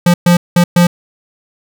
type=tone bursts at uneven times; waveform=square; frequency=174.8 Hz; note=F3; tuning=2 cents sharp; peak=-6 dBFS; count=4; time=0.06-0.14 / 0.26-0.37 / 0.56-0.64 / 0.76-0.87 s; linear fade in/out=5 ms; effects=none